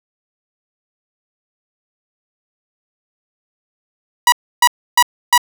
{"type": "tone bursts", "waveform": "sawtooth", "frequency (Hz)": 971, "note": "B5", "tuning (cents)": -30, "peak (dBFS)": -3, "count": 4, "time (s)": [4.27, 5.378], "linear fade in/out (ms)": 2, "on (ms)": 52, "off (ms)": 300, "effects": []}